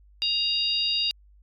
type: tone cluster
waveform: sine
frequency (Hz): 2810 / 3765 / 4767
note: F7 / A#7 / D8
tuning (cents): +10 / +16 / +25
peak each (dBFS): -27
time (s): 0.22-1.11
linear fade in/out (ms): 0
effects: added 50 Hz sine -52 dBFS peak until 1.42 s + AAC 48 kbps

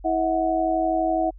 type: tone cluster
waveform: sine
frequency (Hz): 325.5 / 643 / 735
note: E4 / E5 / F#5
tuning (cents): -22 / -43 / -12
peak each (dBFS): -25 / -24 / -23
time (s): 0.04-1.31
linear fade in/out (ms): 20
effects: added 46 Hz sine -40 dBFS peak until 1.38 s

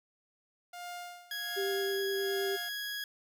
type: tone with tremolo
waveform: sawtooth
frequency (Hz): 706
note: F5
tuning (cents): +19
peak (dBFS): -36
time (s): 0.73-2.69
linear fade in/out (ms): 5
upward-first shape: sine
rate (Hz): 1.3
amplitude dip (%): 85
type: tone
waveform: 20% pulse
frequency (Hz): 1661.2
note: G#6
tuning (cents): 0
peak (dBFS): -31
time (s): 1.31-3.04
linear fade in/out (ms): 2
type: tone with vibrato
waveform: sine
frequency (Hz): 392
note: G4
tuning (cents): 0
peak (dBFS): -31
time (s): 1.56-2.57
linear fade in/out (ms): 20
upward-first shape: sine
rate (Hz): 9.5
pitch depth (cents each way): 11
effects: none

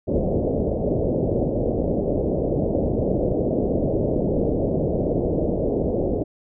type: low-pass noise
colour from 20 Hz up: white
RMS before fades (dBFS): -22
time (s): 0.07-6.24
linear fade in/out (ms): 20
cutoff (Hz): 600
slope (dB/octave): 48
effects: none

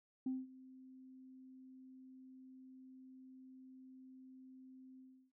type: tone with ADSR envelope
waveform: sine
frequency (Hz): 260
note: C4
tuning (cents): -11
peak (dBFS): -34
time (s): 0.26-5.32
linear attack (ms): 5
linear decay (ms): 200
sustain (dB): -21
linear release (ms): 330
effects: tanh soft clip ceiling -32 dBFS

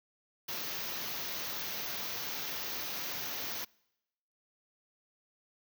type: band-stop noise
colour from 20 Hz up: white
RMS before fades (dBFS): -38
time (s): 0.48-3.65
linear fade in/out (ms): 10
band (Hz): 6500 to 13000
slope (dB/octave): 96
effects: noise-tail reverb RT60 0.9 s tail -26 dB re dry + high-pass 100 Hz 12 dB/octave

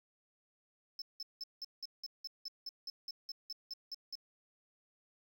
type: tone bursts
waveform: triangle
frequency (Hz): 5260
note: E8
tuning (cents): -5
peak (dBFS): -39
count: 16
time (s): 0.99-4.154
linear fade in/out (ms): 2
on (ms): 29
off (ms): 180
effects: 11-bit

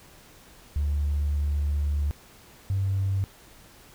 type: tone pair in turn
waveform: triangle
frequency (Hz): 72.7 / 97.04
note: D2 / G2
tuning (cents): -17 / -17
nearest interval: perfect fourth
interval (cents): 500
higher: second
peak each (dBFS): -19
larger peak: neither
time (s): 0.76-2.11 / 2.7-3.24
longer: first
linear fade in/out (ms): 0
effects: tanh soft clip ceiling -20 dBFS + pink hiss -52 dBFS RMS until 3.94 s

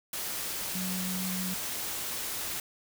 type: tone in noise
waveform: sine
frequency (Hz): 185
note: F#3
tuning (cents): 0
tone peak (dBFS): -33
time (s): 0.75-1.54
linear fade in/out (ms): 2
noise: white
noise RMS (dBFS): -35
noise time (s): 0.13-2.6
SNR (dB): -1
effects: none

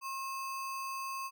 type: tone with sample-and-hold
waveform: sine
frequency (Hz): 1073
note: C6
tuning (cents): +43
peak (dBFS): -36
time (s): 0.01-1.31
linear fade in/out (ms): 50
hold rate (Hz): 3675
effects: none

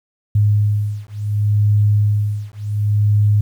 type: beating tone pair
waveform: sine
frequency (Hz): 103.83 / 104.52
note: G#2 / G#2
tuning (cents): 0 / +12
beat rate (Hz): 0.69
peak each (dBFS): -16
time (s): 0.35-3.41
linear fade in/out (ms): 5
effects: 8-bit

